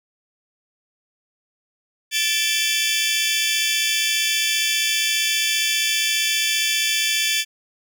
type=tone cluster; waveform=25% pulse; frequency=1749 / 2332 / 2679 / 3094 / 3443 Hz; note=A6 / D7 / E7 / G7 / A7; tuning=-11 / -13 / +27 / -23 / -38 cents; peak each=-23 / -20 / -23 / -23 / -20 dBFS; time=2.11-7.45 s; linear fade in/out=50 ms; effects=none